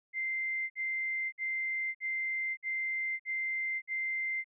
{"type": "tone bursts", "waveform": "sine", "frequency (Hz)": 2086, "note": "C7", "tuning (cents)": -6, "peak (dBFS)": -31, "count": 7, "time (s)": [0.13, 4.444], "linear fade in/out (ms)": 50, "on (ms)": 570, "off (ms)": 54, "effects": []}